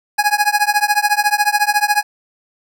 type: tone with tremolo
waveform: 25% pulse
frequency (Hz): 830.6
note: G#5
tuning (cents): 0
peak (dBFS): -5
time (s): 0.18-2.03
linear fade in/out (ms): 10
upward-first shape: triangle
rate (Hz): 14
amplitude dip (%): 100
effects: none